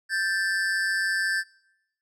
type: tone pair together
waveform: square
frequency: 1568 / 1753.9 Hz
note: G6 / A6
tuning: 0 / -6 cents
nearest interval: major second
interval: 194 cents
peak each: -27 dBFS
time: 0.09-1.44 s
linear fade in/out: 50 ms
effects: noise-tail reverb RT60 0.9 s tail -25 dB re dry + low-pass 8000 Hz 12 dB/octave